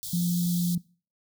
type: band-stop noise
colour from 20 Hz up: white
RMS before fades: -36 dBFS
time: 0.03-0.75 s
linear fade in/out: 0 ms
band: 170 to 3300 Hz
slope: 96 dB/octave
type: tone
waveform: sine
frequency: 174.61 Hz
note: F3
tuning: in tune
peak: -23 dBFS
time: 0.13-0.78 s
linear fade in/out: 5 ms
effects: noise-tail reverb RT60 0.4 s tail -23 dB re dry